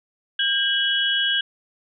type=tone cluster; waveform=sine; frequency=1604 / 2963 / 3309 Hz; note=G6 / F#7 / G#7; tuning=+39 / +2 / -7 cents; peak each=-23 dBFS; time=0.39-1.41 s; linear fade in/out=5 ms; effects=none